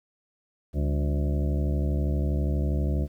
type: harmonic tone with a mistuned harmonic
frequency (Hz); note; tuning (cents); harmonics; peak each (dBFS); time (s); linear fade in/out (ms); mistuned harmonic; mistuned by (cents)
72.4; D2; -24; 1 / 2 / 3 / 4 / 5 / 7 / 8 / 9; -24 / -30 / -34 / -36 / -38 / -41 / -42 / -43; 0.73-3.08; 50; 3; -100
effects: 10-bit